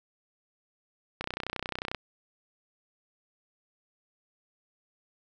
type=click train; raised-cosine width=0.3 ms; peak=-16 dBFS; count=24; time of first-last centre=1.21-1.947 s; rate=31.2 Hz; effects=none